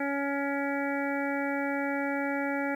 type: harmonic tone with a mistuned harmonic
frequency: 280.2 Hz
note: C#4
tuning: 19 cents sharp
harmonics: 1 / 2 / 3 / 5 / 6 / 7 / 8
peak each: -31 / -34 / -36 / -38 / -39 / -39 / -40 dBFS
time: 0-2.75 s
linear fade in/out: 5 ms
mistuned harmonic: 8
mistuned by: +31 cents
effects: 10-bit